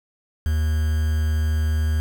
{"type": "tone with quantisation", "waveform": "triangle", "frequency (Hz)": 77.78, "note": "D#2", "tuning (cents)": 0, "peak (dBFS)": -16, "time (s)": [0.46, 2], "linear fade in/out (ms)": 0, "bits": 6, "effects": []}